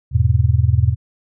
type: chord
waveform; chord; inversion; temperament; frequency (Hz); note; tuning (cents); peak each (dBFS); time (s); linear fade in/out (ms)
sine; E major; none; just; 82.41 / 103.01 / 123.61; E2 / G#2 / B2; 0 / -14 / +2; -16; 0.11-0.96; 50
effects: none